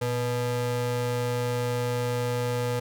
square ring-modulated tone, 185 Hz, F#3, in tune, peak -23 dBFS, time 0.01-2.8 s, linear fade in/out 10 ms, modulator 304 Hz, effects none

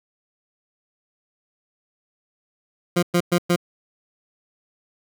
20% pulse tone bursts, 174.9 Hz, F3, 3 cents sharp, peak -11 dBFS, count 4, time 2.96-3.562 s, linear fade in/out 10 ms, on 68 ms, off 110 ms, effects none

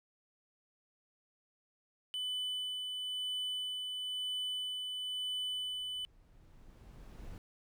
triangle tone with tremolo, 3000 Hz, F#7, 23 cents sharp, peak -33 dBFS, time 2.14-6.05 s, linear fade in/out 0 ms, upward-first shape sine, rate 1 Hz, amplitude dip 30%
brown noise with exponential growth, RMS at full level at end -46 dBFS, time 4.57-7.38 s, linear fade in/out 1 ms, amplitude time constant 610 ms
effects none

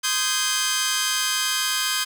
10% pulse chord, Ab major seventh, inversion first, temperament just, 1038.3 / 1245.9 / 1557.4 / 1661.2 Hz, C6 / Eb6 / G6 / Ab6, -14 / +2 / -12 / 0 cents, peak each -21 / -20 / -17 / -20 dBFS, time 0.03-2.05 s, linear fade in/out 20 ms, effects none

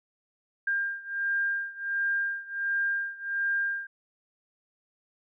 sine beating tone pair, 1600 / 1601.4 Hz, G6 / G6, +35 / +37 cents, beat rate 1.4 Hz, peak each -29 / -31 dBFS, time 0.67-3.87 s, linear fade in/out 5 ms, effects none

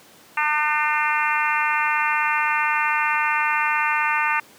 harmonic tone, 301.3 Hz, D4, 44 cents sharp, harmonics 3 / 4 / 5 / 6 / 7 / 8 / 9, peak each -24 / -25 / -26 / -27 / -27 / -28 / -29 dBFS, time 0.37-4.4 s, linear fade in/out 5 ms, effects pink hiss -49 dBFS RMS until 4.58 s + high-pass 200 Hz 12 dB/octave

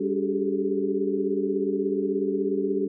sine tone cluster, 199 / 284.8 / 384.3 / 400.9 / 431.5 Hz, G3 / C#4 / G4 / G4 / A4, +26 / +47 / -34 / +39 / -34 cents, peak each -31 / -29 / -27 / -29 / -32 dBFS, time 0-2.88 s, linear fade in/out 10 ms, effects none

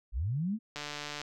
sine linear sweep, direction up, 43.65 to 231 Hz, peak -29 dBFS, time 0.12-0.59 s, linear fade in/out 50 ms
click train, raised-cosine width 0.2 ms, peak -21 dBFS, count 68, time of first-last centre 0.76-1.216 s, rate 147 Hz
effects none

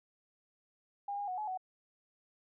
sine tone with pitch steps, 807 / 814 / 735 / 850 / 746 Hz, G#5 / G#5 / F#5 / G#5 / F#5, -50 / -35 / -12 / +40 / +14 cents, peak -35 dBFS, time 1.08-1.575 s, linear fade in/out 5 ms, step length 99 ms, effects none

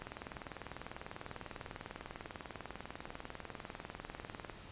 click train, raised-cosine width 0.5 ms, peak -28 dBFS, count 91, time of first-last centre 0.02-4.498 s, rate 20.1 Hz, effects pink hiss -53 dBFS RMS until 4.71 s + resampled to 8000 Hz

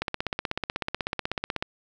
click train, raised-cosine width 0.3 ms, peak -11 dBFS, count 27, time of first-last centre 0.02-1.625 s, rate 16.2 Hz, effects none

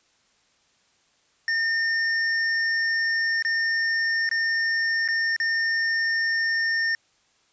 square tone with dropouts, 1818 Hz, A#6, 44 cents flat, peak -22 dBFS, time 1.48-6.95 s, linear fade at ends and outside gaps 1 ms, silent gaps 3.424-3.449 / 4.291-4.313 / 5.078-5.086 / 5.364-5.4 s, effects white hiss -64 dBFS RMS until 7.52 s + resampled to 16000 Hz

